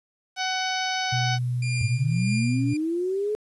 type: harmonic tone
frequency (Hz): 749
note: F#5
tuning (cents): +21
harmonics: 1 / 2 / 3 / 4 / 5 / 6 / 7 / 8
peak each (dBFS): -28 / -31 / -33 / -34 / -35 / -36 / -36 / -37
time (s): 0.36-1.39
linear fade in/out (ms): 50
type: tone with pitch glide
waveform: sine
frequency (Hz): 123.47 to 121.56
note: B2 to B2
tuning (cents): 0 to -27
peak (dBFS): -23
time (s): 1.12-2.74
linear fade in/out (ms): 10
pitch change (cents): -27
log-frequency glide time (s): 1.42-2.57
type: tone with tremolo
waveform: sawtooth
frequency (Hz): 2399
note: D7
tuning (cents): +36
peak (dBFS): -25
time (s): 1.62-2.77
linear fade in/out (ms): 5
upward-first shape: triangle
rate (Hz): 1.7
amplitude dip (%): 90
type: linear sweep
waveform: sine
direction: up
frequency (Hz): 95.2 to 430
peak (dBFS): -23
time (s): 1.81-3.35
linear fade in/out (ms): 0
effects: resampled to 24000 Hz + 9-bit